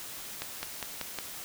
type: accelerating click train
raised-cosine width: 0.2 ms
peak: -16 dBFS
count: 5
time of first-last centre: 0.42-1.187 s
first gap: 210 ms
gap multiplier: 0.94
effects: white hiss -42 dBFS RMS until 1.44 s